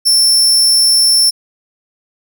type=tone; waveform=sawtooth; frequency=5380 Hz; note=E8; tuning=34 cents sharp; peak=-5 dBFS; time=0.05-1.31 s; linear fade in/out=20 ms; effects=none